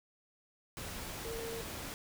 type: tone in noise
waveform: sine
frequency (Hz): 457.1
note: A#4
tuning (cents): -34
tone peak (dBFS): -40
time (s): 1.25-1.61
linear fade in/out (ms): 0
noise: pink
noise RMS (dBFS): -43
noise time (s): 0.77-1.94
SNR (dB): 0
effects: none